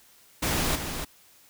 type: noise with echo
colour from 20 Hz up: pink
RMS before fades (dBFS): -26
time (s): 0.42-0.76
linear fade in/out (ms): 10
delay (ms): 290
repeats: 1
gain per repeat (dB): -7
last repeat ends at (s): 1.05
effects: white hiss -57 dBFS RMS until 1.49 s